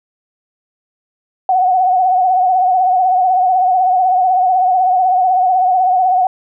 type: tone with vibrato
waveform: sine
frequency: 740 Hz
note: F#5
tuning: in tune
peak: -9 dBFS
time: 1.49-6.27 s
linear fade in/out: 2 ms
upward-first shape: triangle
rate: 16 Hz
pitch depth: 69 cents each way
effects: none